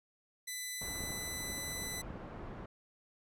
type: tone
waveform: 10% pulse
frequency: 1999 Hz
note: B6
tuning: 20 cents sharp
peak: -30 dBFS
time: 0.47-2.02 s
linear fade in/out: 10 ms
type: low-pass noise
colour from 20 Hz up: pink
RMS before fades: -46 dBFS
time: 0.81-2.66 s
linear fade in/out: 5 ms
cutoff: 1200 Hz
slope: 12 dB/octave
type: clicks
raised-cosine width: 3 ms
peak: -32 dBFS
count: 7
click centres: 1.006 / 1.039 / 1.106 / 1.501 / 1.822 / 2.105 / 2.157 s
effects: none